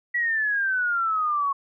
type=exponential sweep; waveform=sine; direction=down; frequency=1948 to 1100 Hz; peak=-21 dBFS; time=0.14-1.53 s; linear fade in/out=10 ms; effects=none